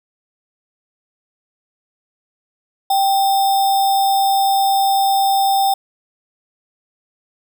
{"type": "tone with sample-and-hold", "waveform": "sine", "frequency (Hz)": 784, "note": "G5", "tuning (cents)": 0, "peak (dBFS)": -12, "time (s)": [2.9, 5.74], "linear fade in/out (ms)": 5, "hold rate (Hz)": 4410, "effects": []}